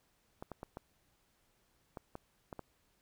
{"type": "clicks", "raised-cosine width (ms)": 1, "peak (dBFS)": -29, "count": 8, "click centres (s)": [0.425, 0.517, 0.631, 0.771, 1.972, 2.154, 2.528, 2.593], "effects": ["pink hiss -74 dBFS RMS until 3.01 s"]}